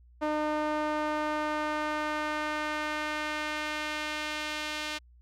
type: tone with band-pass filter sweep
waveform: sawtooth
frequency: 303.6 Hz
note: D#4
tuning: 42 cents flat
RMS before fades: -32 dBFS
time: 0.21-4.99 s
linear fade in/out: 20 ms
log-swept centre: 760 to 3200 Hz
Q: 1
effects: added 60 Hz sine -54 dBFS peak until 5.21 s